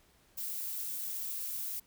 violet noise, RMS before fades -38 dBFS, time 0.37-1.8 s, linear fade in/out 10 ms, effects pink hiss -66 dBFS RMS until 1.86 s

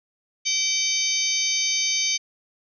harmonic tone with a mistuned harmonic, 770 Hz, G5, 31 cents flat, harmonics 3 / 4 / 5 / 6 / 7 / 8, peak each -28 / -30 / -30 / -28 / -33 / -24 dBFS, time 0.45-2.18 s, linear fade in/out 20 ms, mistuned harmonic 5, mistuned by -79 cents, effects none

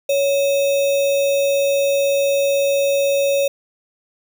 sine tone with sample-and-hold, 558 Hz, C#5, 11 cents sharp, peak -14 dBFS, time 0.09-3.48 s, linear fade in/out 5 ms, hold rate 3150 Hz, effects none

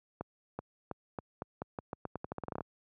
accelerating click train, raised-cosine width 1 ms, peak -23 dBFS, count 19, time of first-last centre 0.21-2.607 s, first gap 380 ms, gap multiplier 0.85, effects high-pass 80 Hz 12 dB/octave

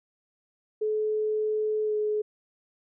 sine tone with pitch glide, 429.4 to 424 Hz, A4 to G#4, -42 to +36 cents, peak -24 dBFS, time 0.81-2.22 s, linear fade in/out 10 ms, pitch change -22 cents, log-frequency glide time 1.84-1.94 s, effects none

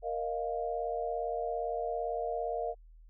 sine chord, Bb suspended fourth, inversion none, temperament just, 466.2 / 621.6 / 699.2 Hz, Bb4 / Eb5 / F5, 0 / -2 / +2 cents, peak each -36 / -37 / -35 dBFS, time 0.02-2.75 s, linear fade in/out 50 ms, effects added 40 Hz sine -52 dBFS peak until 3.09 s

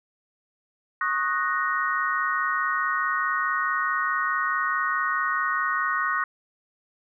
sine chord, D# minor seventh, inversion third, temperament equal with one note detuned, 1099.8 / 1244.5 / 1480 / 1864.7 Hz, C#6 / D#6 / F#6 / A#6, -14 / 0 / 0 / 0 cents, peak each -28 dBFS, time 1.01-6.24 s, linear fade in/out 2 ms, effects none

